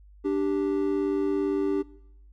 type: tone pair together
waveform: triangle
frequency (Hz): 293.7 / 391.3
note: D4 / G4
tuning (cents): 0 / -3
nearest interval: perfect fourth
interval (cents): 497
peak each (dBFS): -24 / -24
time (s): 0.24-1.83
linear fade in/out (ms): 20
effects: noise-tail reverb RT60 0.8 s tail -21 dB re dry + added 50 Hz sine -49 dBFS peak until 2.32 s